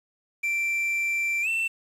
triangle tone with pitch glide, 2349 to 2683 Hz, D7 to E7, 0 to +30 cents, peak -22 dBFS, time 0.43-1.68 s, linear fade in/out 10 ms, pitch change +230 cents, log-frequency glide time 1.42-1.48 s, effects resampled to 32000 Hz + 8-bit

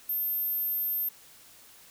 sine tone, 13290 Hz, G#9, in tune, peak -27 dBFS, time 0.09-1.09 s, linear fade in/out 5 ms, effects white hiss -54 dBFS RMS until 1.9 s

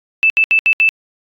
sine tone bursts at uneven times, 2637 Hz, E7, in tune, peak -8 dBFS, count 5, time 0.23-0.3 / 0.37-0.44 / 0.51-0.59 / 0.66-0.73 / 0.8-0.89 s, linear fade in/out 0 ms, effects AAC 64 kbps

